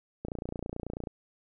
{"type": "click train", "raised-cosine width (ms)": 2, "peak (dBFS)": -22, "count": 25, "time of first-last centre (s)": [0.25, 1.072], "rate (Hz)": 29.2, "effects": []}